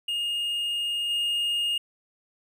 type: tone with level steps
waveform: triangle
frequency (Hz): 2843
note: F7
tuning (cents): +30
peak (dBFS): -24 / -22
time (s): 0.08-1.78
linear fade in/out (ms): 5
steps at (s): 1.09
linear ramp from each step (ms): 20
effects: none